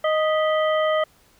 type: harmonic tone with a mistuned harmonic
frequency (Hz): 622.3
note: D#5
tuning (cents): 0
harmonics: 1 / 2 / 3 / 5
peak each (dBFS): -19 / -25 / -29 / -33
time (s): 0.04-1.04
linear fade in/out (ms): 5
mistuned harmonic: 3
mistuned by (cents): +89
effects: pink hiss -57 dBFS RMS until 1.39 s